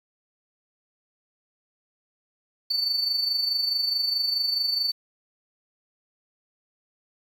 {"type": "tone with amplitude modulation", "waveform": "sine", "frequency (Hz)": 4500, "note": "C#8", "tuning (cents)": 25, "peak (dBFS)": -18, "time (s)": [2.7, 4.92], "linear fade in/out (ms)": 10, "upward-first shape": "sine", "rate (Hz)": 24.7, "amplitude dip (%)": 65, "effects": ["tanh soft clip ceiling -19 dBFS", "8-bit"]}